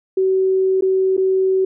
sine tone with dropouts, 379.1 Hz, F#4, 42 cents sharp, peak -13 dBFS, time 0.17-1.65 s, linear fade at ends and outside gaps 5 ms, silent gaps 0.81-0.822 / 1.168-1.177 s, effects none

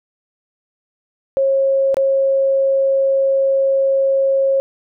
sine tone with dropouts, 542 Hz, C#5, 39 cents flat, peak -12 dBFS, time 1.37-4.6 s, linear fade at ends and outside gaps 0 ms, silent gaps 1.944-1.969 s, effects none

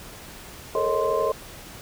sine tone cluster, 427.8 / 460.3 / 545 / 625 / 1044 Hz, A4 / A#4 / C#5 / D#5 / C6, -49 / -22 / -29 / +8 / -4 cents, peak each -27 dBFS, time 0.75-1.32 s, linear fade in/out 2 ms, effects pink hiss -42 dBFS RMS until 1.81 s

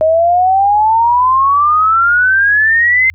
sine exponential sweep, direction up, 622.3 to 2093 Hz, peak -7 dBFS, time 0.01-3.1 s, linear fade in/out 0 ms, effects added 84 Hz sine -35 dBFS peak until 3.14 s

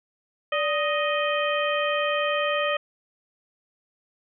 harmonic tone with a mistuned harmonic, 623 Hz, D#5, 2 cents sharp, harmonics 1 / 2 / 3 / 4 / 5, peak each -25 / -28 / -30 / -31 / -32 dBFS, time 0.52-2.77 s, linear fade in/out 5 ms, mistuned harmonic 1, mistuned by -110 cents, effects none

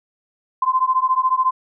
sine beating tone pair, 1028 / 1042 Hz, C6 / C6, -31 / -7 cents, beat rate 14 Hz, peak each -18 dBFS, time 0.62-1.51 s, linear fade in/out 5 ms, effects none

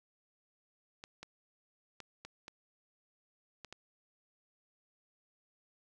clicks, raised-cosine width 0.2 ms, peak -29 dBFS, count 7, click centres 1.039 / 1.23 / 2.003 / 2.25 / 2.481 / 3.647 / 3.726 s, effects none

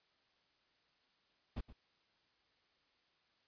brown noise with echo, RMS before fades -40 dBFS, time 1.56-1.61 s, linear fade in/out 10 ms, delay 120 ms, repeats 1, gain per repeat -15 dB, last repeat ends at 1.73 s, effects white hiss -75 dBFS RMS until 3.47 s + resampled to 11025 Hz

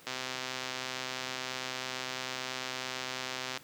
click train, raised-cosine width 0.2 ms, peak -18 dBFS, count 453, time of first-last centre 0.07-3.574 s, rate 129 Hz, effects pink hiss -55 dBFS RMS until 3.63 s + high-pass 150 Hz 12 dB/octave

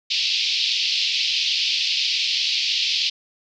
white band-pass noise, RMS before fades -22 dBFS, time 0.1-3.1 s, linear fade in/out 10 ms, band 2500 to 5000 Hz, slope 48 dB/octave, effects none

